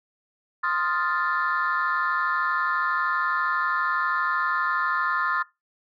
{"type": "chord", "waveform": "sine", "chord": "F dominant seventh", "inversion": "second", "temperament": "equal", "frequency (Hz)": [1046.5, 1244.5, 1396.9, 1760], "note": ["C6", "Eb6", "F6", "A6"], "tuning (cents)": [0, 0, 0, 0], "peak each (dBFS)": -27, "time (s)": [0.63, 5.43], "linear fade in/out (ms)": 10, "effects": ["noise-tail reverb RT60 0.2 s tail -19 dB re dry", "tanh soft clip ceiling -15 dBFS"]}